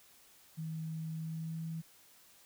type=tone with pitch glide; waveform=sine; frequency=160 to 162.7 Hz; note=D#3 to E3; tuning=+49 to -22 cents; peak=-37 dBFS; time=0.57-1.82 s; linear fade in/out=20 ms; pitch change=+29 cents; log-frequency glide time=1.12-1.63 s; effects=white hiss -62 dBFS RMS until 2.45 s